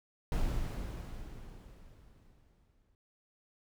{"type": "noise with exponential decay", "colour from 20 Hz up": "brown", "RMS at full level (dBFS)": -31, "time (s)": [0.32, 2.95], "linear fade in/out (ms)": 1, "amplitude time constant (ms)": 570, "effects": []}